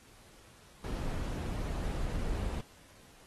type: noise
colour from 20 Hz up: brown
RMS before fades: -35 dBFS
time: 0.84-2.61 s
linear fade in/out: 2 ms
effects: pink hiss -59 dBFS RMS until 3.26 s + AAC 32 kbps